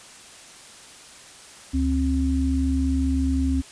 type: tone pair together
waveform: sine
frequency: 71.53 / 265.5 Hz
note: D2 / C4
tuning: -45 / +25 cents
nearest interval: octave + major seventh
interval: 2270 cents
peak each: -22 dBFS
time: 1.73-3.62 s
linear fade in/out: 20 ms
effects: white hiss -45 dBFS RMS until 3.71 s + resampled to 22050 Hz

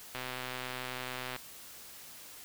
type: click train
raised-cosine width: 0.3 ms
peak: -22 dBFS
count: 155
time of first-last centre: 0.15-1.363 s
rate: 127 Hz
effects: white hiss -50 dBFS RMS until 2.44 s

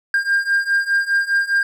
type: beating tone pair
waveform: triangle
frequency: 1600 / 1604.9 Hz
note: G6 / G6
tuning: +35 / +40 cents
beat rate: 4.9 Hz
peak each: -18 / -16 dBFS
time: 0.14-1.63 s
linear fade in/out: 2 ms
effects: none

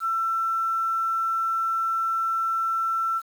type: tone with quantisation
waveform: sine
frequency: 1340 Hz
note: E6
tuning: 28 cents sharp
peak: -22 dBFS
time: 0-3.22 s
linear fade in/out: 50 ms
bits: 8
effects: none

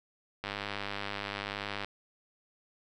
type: click train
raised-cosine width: 0.3 ms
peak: -19 dBFS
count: 143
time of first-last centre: 0.44-1.846 s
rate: 101 Hz
effects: none

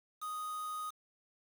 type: tone with quantisation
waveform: triangle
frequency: 1244.5 Hz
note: D#6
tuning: in tune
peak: -36 dBFS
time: 0.21-0.91 s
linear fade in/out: 20 ms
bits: 8
effects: none

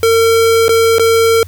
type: tone with dropouts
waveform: square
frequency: 454.9 Hz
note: A#4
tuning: 42 cents flat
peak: -8 dBFS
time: 0.03-1.43 s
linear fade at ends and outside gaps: 1 ms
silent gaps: 0.682-0.692 / 0.984-0.995 s
effects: added 90 Hz sine -28 dBFS peak until 1.47 s + white hiss -44 dBFS RMS until 1.47 s

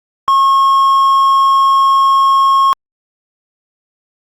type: tone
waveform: triangle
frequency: 1086 Hz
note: C#6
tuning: 36 cents flat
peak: -5 dBFS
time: 0.28-2.73 s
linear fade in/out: 0 ms
effects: Opus 48 kbps

